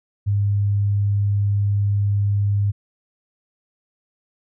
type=tone; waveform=sine; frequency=101.4 Hz; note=G#2; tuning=41 cents flat; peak=-16 dBFS; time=0.26-2.72 s; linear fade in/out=20 ms; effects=none